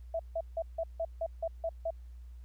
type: tone bursts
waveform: sine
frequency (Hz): 659.3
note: E5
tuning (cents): 0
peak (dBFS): -30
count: 9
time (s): 0.14-1.906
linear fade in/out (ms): 5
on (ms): 54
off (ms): 160
effects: added 60 Hz sine -45 dBFS peak until 2.44 s + pink hiss -73 dBFS RMS until 2.44 s